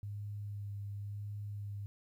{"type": "tone with vibrato", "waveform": "sine", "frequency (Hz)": 102.1, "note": "G#2", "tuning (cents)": -29, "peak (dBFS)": -39, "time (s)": [0.03, 1.86], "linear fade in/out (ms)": 0, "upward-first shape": "sine", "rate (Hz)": 0.94, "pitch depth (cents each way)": 17, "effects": ["12-bit"]}